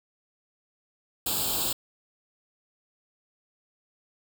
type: noise with comb filter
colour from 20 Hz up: white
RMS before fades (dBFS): -28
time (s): 1.26-1.73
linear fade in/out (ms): 5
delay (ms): 0.25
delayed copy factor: +0.95
effects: none